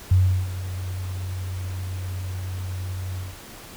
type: tone with ADSR envelope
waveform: sine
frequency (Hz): 92.5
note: F#2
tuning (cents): 0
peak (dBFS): -12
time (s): 0.11-3.37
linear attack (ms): 6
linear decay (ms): 360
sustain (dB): -15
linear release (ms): 170
effects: pink hiss -42 dBFS RMS until 3.76 s